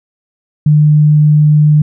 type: tone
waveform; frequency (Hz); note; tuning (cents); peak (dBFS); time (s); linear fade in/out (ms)
sine; 150.6; D3; +44; -4; 0.66-1.82; 5
effects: none